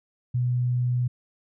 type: tone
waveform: sine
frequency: 123.6 Hz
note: B2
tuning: 2 cents sharp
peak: -21 dBFS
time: 0.34-1.08 s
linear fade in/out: 10 ms
effects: none